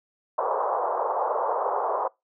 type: band-pass noise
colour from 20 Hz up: white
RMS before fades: -26 dBFS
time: 0.38-2.08 s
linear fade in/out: 5 ms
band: 440 to 1100 Hz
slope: 48 dB/octave
effects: noise-tail reverb RT60 0.2 s tail -24 dB re dry